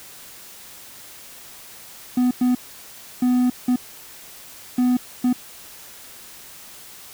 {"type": "tone bursts at uneven times", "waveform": "triangle", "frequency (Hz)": 249, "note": "B3", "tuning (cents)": 14, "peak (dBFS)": -13, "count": 6, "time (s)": [[2.17, 2.31], [2.41, 2.55], [3.22, 3.5], [3.68, 3.76], [4.78, 4.97], [5.24, 5.33]], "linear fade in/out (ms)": 5, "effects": ["white hiss -42 dBFS RMS until 7.13 s"]}